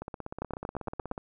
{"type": "two click trains", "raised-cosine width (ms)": 1, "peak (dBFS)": [-23, -18], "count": [20, 7], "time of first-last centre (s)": [[0.02, 1.179], [0.42, 1.114]], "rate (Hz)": [16.4, 8.65], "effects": []}